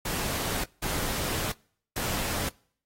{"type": "noise bursts at uneven times", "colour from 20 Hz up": "pink", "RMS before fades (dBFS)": -31, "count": 3, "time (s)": [[0.05, 0.64], [0.82, 1.52], [1.96, 2.49]], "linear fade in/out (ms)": 5, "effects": ["noise-tail reverb RT60 0.6 s tail -26 dB re dry", "AAC 48 kbps"]}